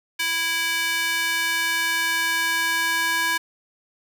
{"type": "tone with high-pass filter sweep", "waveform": "square", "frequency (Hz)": 330, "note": "E4", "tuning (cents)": 2, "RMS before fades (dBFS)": -23, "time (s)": [0.19, 3.38], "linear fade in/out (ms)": 10, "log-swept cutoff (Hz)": [2100, 1400], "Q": 1.8, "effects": []}